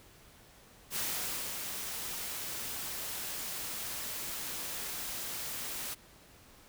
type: noise with ADSR envelope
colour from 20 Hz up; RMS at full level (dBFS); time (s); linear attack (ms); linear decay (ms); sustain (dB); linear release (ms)
white; -34; 0.9-5.95; 63; 560; -5; 19
effects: pink hiss -58 dBFS RMS until 6.68 s